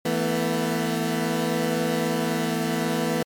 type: chord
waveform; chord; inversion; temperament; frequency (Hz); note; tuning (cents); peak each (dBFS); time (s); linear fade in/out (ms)
20% pulse; E suspended fourth; none; equal with one note detuned; 164.81 / 223.1 / 246.9; E3 / A3 / B3; 0 / +24 / 0; -22; 0.05-3.23; 5
effects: MP3 96 kbps